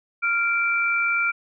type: tone pair together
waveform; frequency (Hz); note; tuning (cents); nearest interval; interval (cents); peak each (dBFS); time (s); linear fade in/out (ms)
sine; 1391.8 / 2341; F6 / D7; -6 / -6; major sixth; 900; -22; 0.22-1.32; 20
effects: none